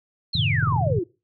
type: exponential sweep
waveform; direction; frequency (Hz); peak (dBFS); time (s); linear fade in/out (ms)
sine; down; 4371 to 324.1; -23; 0.33-1.04; 10
type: chord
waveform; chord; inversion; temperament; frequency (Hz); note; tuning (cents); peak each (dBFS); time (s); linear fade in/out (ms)
sine; F# diminished seventh; none; equal; 92.5 / 110 / 130.81 / 155.56; F#2 / A2 / C3 / Eb3; 0 / 0 / 0 / 0; -28 / -25 / -25 / -26; 0.35-0.99; 5
type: clicks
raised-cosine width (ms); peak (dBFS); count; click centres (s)
3; -24; 7; 0.627 / 0.673 / 0.724 / 0.763 / 0.812 / 0.866 / 0.902
effects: noise-tail reverb RT60 0.3 s tail -23 dB re dry